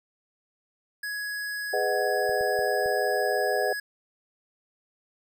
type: tone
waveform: square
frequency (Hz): 1673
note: G#6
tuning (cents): +12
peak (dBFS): -31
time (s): 1.03-3.8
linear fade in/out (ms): 5
type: chord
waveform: sine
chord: G# minor seventh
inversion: none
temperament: equal with one note detuned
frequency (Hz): 415.3 / 501.4 / 622.3 / 740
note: G#4 / B4 / D#5 / F#5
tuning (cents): 0 / +26 / 0 / 0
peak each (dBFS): -29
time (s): 1.73-3.73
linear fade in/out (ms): 5
type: clicks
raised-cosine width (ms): 5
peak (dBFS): -34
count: 4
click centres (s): 2.294 / 2.41 / 2.591 / 2.86
effects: none